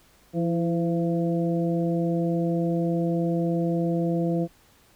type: harmonic tone with a mistuned harmonic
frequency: 170 Hz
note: F3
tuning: 46 cents flat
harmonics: 1 / 2 / 3 / 4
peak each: -24 / -27 / -30 / -34 dBFS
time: 0.33-4.48 s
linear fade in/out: 50 ms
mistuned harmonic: 2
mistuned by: -34 cents
effects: pink hiss -58 dBFS RMS until 4.95 s

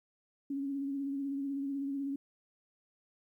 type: tone with vibrato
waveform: sine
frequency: 277.2 Hz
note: C#4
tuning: in tune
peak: -33 dBFS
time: 0.5-2.16 s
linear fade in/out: 5 ms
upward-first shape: sine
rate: 16 Hz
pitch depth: 34 cents each way
effects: 12-bit

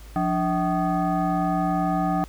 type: tone with frequency modulation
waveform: sine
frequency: 293.7 Hz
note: D4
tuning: in tune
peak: -20 dBFS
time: 0.16-2.24 s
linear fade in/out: 0 ms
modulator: 470 Hz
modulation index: 1.6
effects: added 53 Hz sine -40 dBFS peak until 2.28 s + pink hiss -50 dBFS RMS until 2.28 s

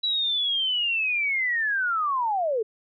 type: linear sweep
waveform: sine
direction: down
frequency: 3936 to 415.3 Hz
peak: -22 dBFS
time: 0.03-2.63 s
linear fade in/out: 10 ms
effects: none

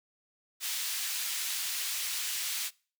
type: high-pass noise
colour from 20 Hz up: pink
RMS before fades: -34 dBFS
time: 0.6-2.71 s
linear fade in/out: 50 ms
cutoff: 2800 Hz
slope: 12 dB/octave
effects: noise-tail reverb RT60 0.4 s tail -24 dB re dry

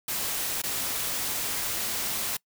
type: noise with dropouts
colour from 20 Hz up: white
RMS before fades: -30 dBFS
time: 0.08-2.37 s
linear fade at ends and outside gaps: 5 ms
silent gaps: 0.619-0.636 s
effects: noise-tail reverb RT60 0.1 s tail -24 dB re dry

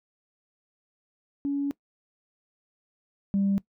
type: tone pair in turn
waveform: sine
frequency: 282 / 197.57 Hz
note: C#4 / G3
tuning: +30 / +14 cents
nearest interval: tritone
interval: 616 cents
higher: first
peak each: -24 / -20 dBFS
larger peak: second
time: 1.45-1.71 / 3.34-3.58 s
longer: first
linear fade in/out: 0 ms
effects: noise-tail reverb RT60 0.1 s tail -21 dB re dry + tanh soft clip ceiling -18 dBFS

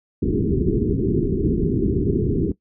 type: low-pass noise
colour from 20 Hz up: white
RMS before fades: -20 dBFS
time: 0.22-2.52 s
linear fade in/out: 5 ms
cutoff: 420 Hz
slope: 96 dB/octave
effects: noise-tail reverb RT60 0.1 s tail -18 dB re dry

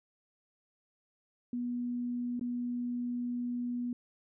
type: tone with dropouts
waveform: sine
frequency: 243.3 Hz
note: B3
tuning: 26 cents flat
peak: -32 dBFS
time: 1.53-3.93 s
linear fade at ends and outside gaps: 2 ms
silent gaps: 2.395-2.411 s
effects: none

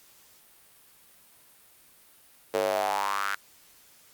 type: tone with high-pass filter sweep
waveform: square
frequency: 49.76 Hz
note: G1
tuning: 27 cents sharp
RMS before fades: -28 dBFS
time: 2.54-3.35 s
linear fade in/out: 0 ms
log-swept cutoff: 470 to 1500 Hz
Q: 4.9
effects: white hiss -57 dBFS RMS until 4.13 s + Opus 48 kbps

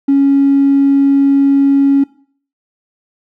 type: tone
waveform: triangle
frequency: 277.2 Hz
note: C#4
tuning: in tune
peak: -3 dBFS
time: 0.08-2.04 s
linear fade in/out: 10 ms
effects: noise-tail reverb RT60 0.5 s tail -23 dB re dry + tanh soft clip ceiling -4 dBFS

